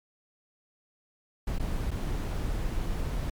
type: noise with dropouts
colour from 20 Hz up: brown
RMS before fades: -30 dBFS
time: 1.47-3.3 s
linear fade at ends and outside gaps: 5 ms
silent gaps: 1.585-1.596 / 1.908-1.913 s
effects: MP3 96 kbps